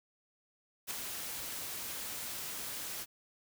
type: noise with ADSR envelope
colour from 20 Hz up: white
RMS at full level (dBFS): -35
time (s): 0.87-3.06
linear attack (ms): 39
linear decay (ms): 3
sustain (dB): -6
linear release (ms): 40
effects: none